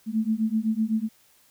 sine beating tone pair, 216.1 / 224 Hz, A3 / A3, -31 / +31 cents, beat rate 7.9 Hz, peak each -25 dBFS, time 0.06-1.09 s, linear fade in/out 50 ms, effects white hiss -60 dBFS RMS until 1.5 s

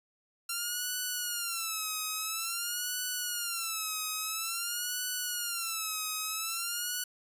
5% pulse tone with vibrato, 1370 Hz, F6, 34 cents flat, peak -21 dBFS, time 0.49-7.04 s, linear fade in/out 5 ms, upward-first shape sine, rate 0.49 Hz, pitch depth 140 cents each way, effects resampled to 32000 Hz

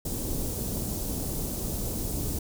pink band-stop noise, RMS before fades -31 dBFS, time 0.05-2.39 s, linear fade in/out 5 ms, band 450 to 7700 Hz, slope 12 dB/octave, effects none

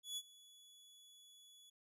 sawtooth tone with ADSR envelope, 3402 Hz, G#7, 41 cents sharp, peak -37 dBFS, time 0.03-1.7 s, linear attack 140 ms, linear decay 49 ms, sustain -21 dB, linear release 7 ms, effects resampled to 32000 Hz

